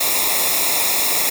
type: noise with comb filter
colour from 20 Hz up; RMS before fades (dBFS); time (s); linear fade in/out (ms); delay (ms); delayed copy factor
white; -18; 0-1.3; 10; 0.65; -0.85
effects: none